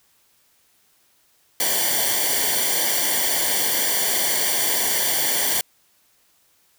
white noise with comb filter, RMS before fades -21 dBFS, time 1.6-5.61 s, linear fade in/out 2 ms, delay 0.77 ms, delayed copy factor -0.85, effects white hiss -61 dBFS RMS until 6.78 s

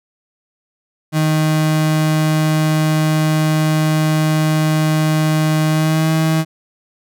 35% pulse tone with pitch glide, 155.7 to 159.34 Hz, D#3 to D#3, +2 to +42 cents, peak -11 dBFS, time 1.12-6.45 s, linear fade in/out 50 ms, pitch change +40 cents, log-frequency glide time 5.69-6.1 s, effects none

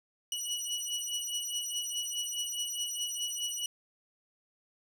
20% pulse beating tone pair, 2929 / 2933.8 Hz, F#7 / F#7, -18 / -15 cents, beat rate 4.8 Hz, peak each -31 dBFS, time 0.32-3.66 s, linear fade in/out 2 ms, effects none

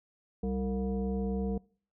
sine tone with frequency modulation, 195.9 Hz, G3, 1 cent flat, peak -29 dBFS, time 0.43-1.58 s, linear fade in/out 5 ms, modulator 260 Hz, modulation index 1.1, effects noise-tail reverb RT60 0.5 s tail -25 dB re dry

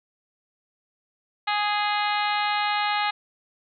harmonic tone, 415.3 Hz, G#4, in tune, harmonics 2 / 3 / 4 / 5 / 6 / 7 / 8 / 9 / 10, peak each -25 / -29 / -32 / -31 / -34 / -35 / -38 / -35 / -36 dBFS, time 1.47-3.11 s, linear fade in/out 10 ms, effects none

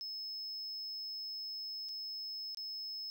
triangle tone with dropouts, 5200 Hz, E8, 24 cents flat, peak -39 dBFS, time 0.01-3.1 s, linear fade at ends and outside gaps 0 ms, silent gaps 1.887-1.891 / 2.547-2.572 s, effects none

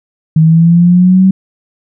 sine linear sweep, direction up, 156.8 to 191.4 Hz, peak -3 dBFS, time 0.36-1.31 s, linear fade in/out 5 ms, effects none

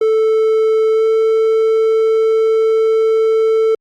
triangle tone with pitch glide, 440 to 443.6 Hz, A4 to A4, 0 to +14 cents, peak -8 dBFS, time 0.01-3.75 s, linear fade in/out 5 ms, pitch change +14 cents, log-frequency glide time 0.92-1.05 s, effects Opus 48 kbps

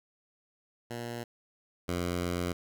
10% pulse tone pair in turn, 118.5 / 87.98 Hz, A#2 / F2, +29 / +13 cents, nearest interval perfect fourth, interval 516 cents, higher first, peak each -28 / -22 dBFS, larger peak second, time 0.9-1.24 / 1.88-2.53 s, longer second, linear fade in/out 10 ms, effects none

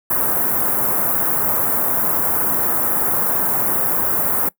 white band-stop noise, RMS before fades -18 dBFS, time 0.1-4.49 s, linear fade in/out 5 ms, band 1400 to 12000 Hz, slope 24 dB/octave, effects noise-tail reverb RT60 0.1 s tail -22 dB re dry + high-pass 100 Hz 12 dB/octave

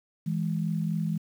sine tone pair together, 163.76 / 207.7 Hz, E3 / G#3, -11 / 0 cents, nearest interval major third, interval 411 cents, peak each -27 / -31 dBFS, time 0.26-1.18 s, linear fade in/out 10 ms, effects 9-bit

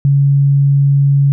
sine tone, 140 Hz, C#3, 18 cents sharp, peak -7 dBFS, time 0.05-1.32 s, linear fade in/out 0 ms, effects none

